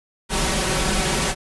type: noise with comb filter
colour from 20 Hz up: pink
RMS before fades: -21 dBFS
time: 0.29-1.35 s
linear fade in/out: 50 ms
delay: 5.3 ms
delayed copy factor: +0.75
effects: resampled to 24000 Hz